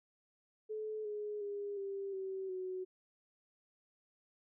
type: tone with pitch steps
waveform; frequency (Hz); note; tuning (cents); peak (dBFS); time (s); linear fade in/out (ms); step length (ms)
sine; 431.3 / 418.5 / 406.2 / 394.1 / 382.5 / 371.2; A4 / G#4 / G#4 / G4 / G4 / F#4; -35 / +13 / -38 / +9 / -42 / +6; -38; 0.69-2.85; 20; 360
effects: none